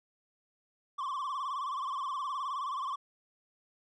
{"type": "tone with vibrato", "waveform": "triangle", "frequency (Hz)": 1097, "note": "C#6", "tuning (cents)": -18, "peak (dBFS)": -31, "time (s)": [0.98, 2.96], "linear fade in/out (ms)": 10, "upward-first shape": "sine", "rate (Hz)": 19, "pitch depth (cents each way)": 120, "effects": ["resampled to 22050 Hz"]}